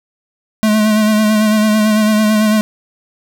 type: tone with vibrato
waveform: square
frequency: 214.5 Hz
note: A3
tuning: 44 cents flat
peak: -10 dBFS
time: 0.63-2.61 s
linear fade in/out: 0 ms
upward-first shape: sine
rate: 9 Hz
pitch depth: 31 cents each way
effects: none